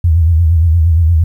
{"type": "tone with vibrato", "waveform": "sine", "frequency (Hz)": 82.41, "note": "E2", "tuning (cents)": 0, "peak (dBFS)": -6, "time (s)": [0.04, 1.24], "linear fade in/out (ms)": 5, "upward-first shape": "sine", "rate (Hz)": 8.6, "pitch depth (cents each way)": 100, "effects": ["8-bit"]}